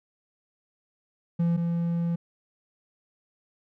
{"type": "tone pair in turn", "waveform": "triangle", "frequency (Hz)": [169.8, 169.8], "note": ["F3", "F3"], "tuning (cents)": [-48, -48], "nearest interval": "unison", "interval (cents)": 0, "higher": "neither", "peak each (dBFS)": [-19, -22], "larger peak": "first", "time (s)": [[1.39, 1.57], [1.57, 2.16]], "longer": "second", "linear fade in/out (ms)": 10, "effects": []}